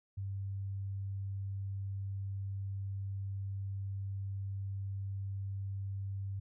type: tone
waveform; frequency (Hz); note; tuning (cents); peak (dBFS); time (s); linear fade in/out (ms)
sine; 98; G2; 0; -36; 0.17-6.4; 10
effects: none